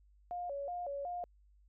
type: tone with vibrato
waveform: sine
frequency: 631 Hz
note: D#5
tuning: 24 cents sharp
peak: -37 dBFS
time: 0.31-1.24 s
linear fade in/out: 0 ms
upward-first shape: square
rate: 2.7 Hz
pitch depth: 200 cents each way
effects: added 50 Hz sine -62 dBFS peak until 1.68 s